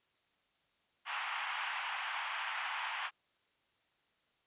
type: band-pass noise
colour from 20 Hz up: pink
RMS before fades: -39 dBFS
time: 1.05-3.11 s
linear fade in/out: 50 ms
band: 810 to 3200 Hz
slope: 48 dB/octave
effects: white hiss -75 dBFS RMS until 4.46 s + resampled to 8000 Hz